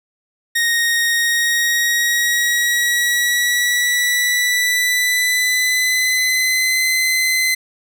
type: tone with pitch glide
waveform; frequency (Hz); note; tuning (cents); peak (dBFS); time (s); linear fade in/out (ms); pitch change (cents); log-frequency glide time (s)
sawtooth; 1864.7 to 2045; A#6 to C7; 0 to -40; -11; 0.55-7.55; 10; +160; 1.13-6.84
effects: none